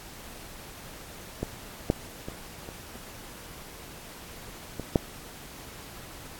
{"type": "clicks", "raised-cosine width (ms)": 2, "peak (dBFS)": [-15, -8, -21, -25, -30, -19, -6], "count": 7, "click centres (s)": [1.43, 1.901, 2.285, 2.689, 2.956, 4.797, 4.958], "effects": ["pink hiss -45 dBFS RMS until 6.39 s", "AAC 64 kbps"]}